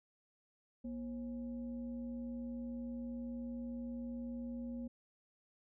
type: tone with frequency modulation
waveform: sine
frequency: 239.5 Hz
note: A#3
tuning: 47 cents sharp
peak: -40 dBFS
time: 0.84-4.88 s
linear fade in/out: 10 ms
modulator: 296 Hz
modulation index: 0.47
effects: none